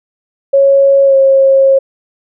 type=tone with pitch glide; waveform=sine; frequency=551 to 540.3 Hz; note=C#5 to C#5; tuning=-11 to -44 cents; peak=-4 dBFS; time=0.53-1.79 s; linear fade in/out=10 ms; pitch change=-33 cents; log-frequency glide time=1.05-1.15 s; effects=none